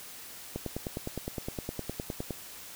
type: click train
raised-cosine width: 2 ms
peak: -20 dBFS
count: 18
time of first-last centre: 0.56-2.307 s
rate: 9.73 Hz
effects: white hiss -46 dBFS RMS until 2.75 s